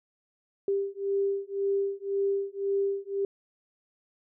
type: beating tone pair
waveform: sine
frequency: 395 / 396.9 Hz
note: G4 / G4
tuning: +13 / +22 cents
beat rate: 1.9 Hz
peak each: -29 dBFS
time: 0.68-3.25 s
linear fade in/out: 2 ms
effects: none